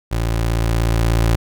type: tone with level ramp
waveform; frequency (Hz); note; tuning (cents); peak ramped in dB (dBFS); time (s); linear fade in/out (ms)
25% pulse; 56.6; A1; +50; -14 to -9; 0.11-1.36; 10
effects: none